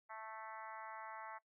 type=harmonic tone; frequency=220 Hz; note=A3; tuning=in tune; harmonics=3 / 4 / 5 / 6 / 7 / 8 / 9 / 10; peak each=-56 / -51 / -54 / -55 / -59 / -61 / -58 / -66 dBFS; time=0.09-1.39 s; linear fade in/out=20 ms; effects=noise-tail reverb RT60 0.1 s tail -19 dB re dry